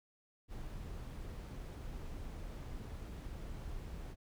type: noise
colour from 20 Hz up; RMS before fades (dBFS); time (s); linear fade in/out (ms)
brown; -45; 0.48-4.16; 50
effects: none